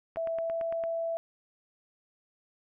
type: click train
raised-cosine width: 0.5 ms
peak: -28 dBFS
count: 7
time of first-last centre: 0.16-0.838 s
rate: 8.85 Hz
type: tone with pitch glide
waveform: sine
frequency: 659.3 to 663.5 Hz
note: E5 to E5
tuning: 0 to +11 cents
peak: -29 dBFS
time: 0.17-1.17 s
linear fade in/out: 0 ms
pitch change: +11 cents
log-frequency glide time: 0.37-0.56 s
effects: none